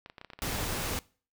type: clicks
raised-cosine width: 0.3 ms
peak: -28 dBFS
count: 9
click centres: 0.061 / 0.099 / 0.182 / 0.214 / 0.247 / 0.302 / 0.334 / 0.39 / 0.459 s
type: noise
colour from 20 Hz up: pink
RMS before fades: -33 dBFS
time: 0.42-0.99 s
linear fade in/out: 0 ms
effects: noise-tail reverb RT60 0.4 s tail -22 dB re dry